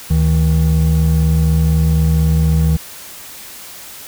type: tone pair together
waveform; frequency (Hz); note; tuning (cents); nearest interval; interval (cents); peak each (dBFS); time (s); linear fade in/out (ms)
triangle; 74.99 / 159; D2 / D#3; +37 / +38; octave + minor second; 1301; -11; 0.1-2.77; 10
effects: white hiss -34 dBFS RMS until 4.07 s